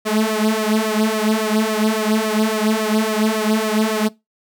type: tone with flanger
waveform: sawtooth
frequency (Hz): 216.9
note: A3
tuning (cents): -25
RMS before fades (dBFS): -18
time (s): 0.05-4.09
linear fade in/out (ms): 20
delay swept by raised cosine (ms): 1.6 to 4.4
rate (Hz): 3.6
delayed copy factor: +0.85
effects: noise-tail reverb RT60 0.2 s tail -21 dB re dry